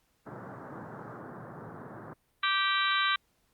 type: band-pass noise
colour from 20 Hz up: pink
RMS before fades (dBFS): -44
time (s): 0.26-2.14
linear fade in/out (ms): 10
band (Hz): 110 to 1600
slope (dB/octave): 48
type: harmonic tone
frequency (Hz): 390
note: G4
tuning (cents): -9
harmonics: 3 / 4 / 5 / 6 / 7 / 8 / 9 / 10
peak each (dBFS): -29 / -30 / -36 / -35 / -41 / -35 / -40 / -33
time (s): 2.43-3.16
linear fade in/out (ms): 5
effects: pink hiss -72 dBFS RMS until 3.53 s + Opus 48 kbps